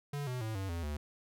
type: tone with pitch steps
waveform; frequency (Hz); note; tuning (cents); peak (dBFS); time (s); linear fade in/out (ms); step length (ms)
square; 143.8 / 125.91 / 110.25 / 96.53 / 84.52 / 74.01; D3 / B2 / A2 / G2 / E2 / D2; -36 / +34 / +4 / -26 / +44 / +14; -36; 0.13-0.97; 5; 140
effects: none